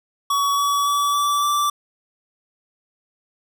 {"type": "tone with pitch steps", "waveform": "square", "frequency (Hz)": [1128, 1137.8, 1147.7, 1157.7, 1167.8], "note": ["C#6", "C#6", "D6", "D6", "D6"], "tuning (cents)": [30, 45, -40, -25, -10], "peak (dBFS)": -18, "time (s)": [0.3, 1.7], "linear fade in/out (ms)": 5, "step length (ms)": 280, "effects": []}